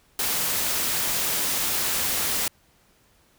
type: noise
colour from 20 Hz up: white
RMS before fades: -25 dBFS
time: 0.19-2.48 s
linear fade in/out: 2 ms
effects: pink hiss -61 dBFS RMS until 3.38 s